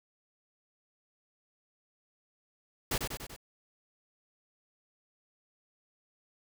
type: noise with echo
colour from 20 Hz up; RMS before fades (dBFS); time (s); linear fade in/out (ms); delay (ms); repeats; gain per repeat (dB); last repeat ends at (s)
pink; -31; 2.91-2.98; 5; 96; 4; -4; 3.364
effects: none